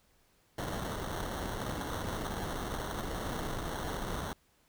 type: noise with sample-and-hold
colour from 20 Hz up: pink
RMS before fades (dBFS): -37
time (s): 0.58-4.33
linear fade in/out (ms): 2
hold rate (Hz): 2450
effects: pink hiss -69 dBFS RMS until 4.68 s